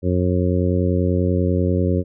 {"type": "harmonic tone", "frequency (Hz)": 90.2, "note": "F#2", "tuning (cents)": -44, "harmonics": [1, 2, 3, 4, 5, 6], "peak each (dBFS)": [-19, -22, -24, -25, -26, -27], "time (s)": [0.02, 2.04], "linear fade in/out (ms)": 50, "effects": []}